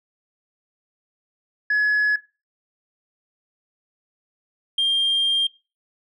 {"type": "tone pair in turn", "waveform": "sine", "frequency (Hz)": [1694, 3198], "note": ["G#6", "G7"], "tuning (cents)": [34, 34], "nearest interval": "major seventh", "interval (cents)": 1100, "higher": "second", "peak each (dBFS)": -15, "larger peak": "neither", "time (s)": [[1.7, 2.16], [4.78, 5.47]], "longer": "second", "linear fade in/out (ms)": 5, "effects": ["noise-tail reverb RT60 0.3 s tail -20 dB re dry", "tanh soft clip ceiling -15 dBFS"]}